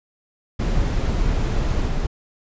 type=noise with level steps; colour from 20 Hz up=brown; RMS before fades=-20 / -22 dBFS; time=0.59-2.07 s; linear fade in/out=10 ms; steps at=1.86 s; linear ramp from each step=10 ms; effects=resampled to 16000 Hz